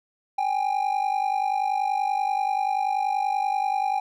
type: ring-modulated tone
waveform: triangle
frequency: 801 Hz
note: G5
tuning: 37 cents sharp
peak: -17 dBFS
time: 0.38-4 s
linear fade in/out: 5 ms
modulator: 25.2 Hz
effects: none